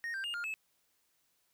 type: tone with pitch steps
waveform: triangle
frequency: 1858 / 1572 / 2831 / 1410 / 2600 Hz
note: A#6 / G6 / F7 / F6 / E7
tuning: -6 / +4 / +23 / +16 / -24 cents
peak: -34 dBFS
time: 0.04-0.54 s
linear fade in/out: 0 ms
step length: 100 ms
effects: white hiss -75 dBFS RMS until 1.53 s